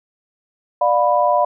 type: chord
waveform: sine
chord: B diminished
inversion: first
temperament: just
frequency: 592.7 / 711.2 / 987.8 Hz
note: D5 / F5 / B5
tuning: +16 / +31 / 0 cents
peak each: -17 dBFS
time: 0.81-1.45 s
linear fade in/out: 5 ms
effects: none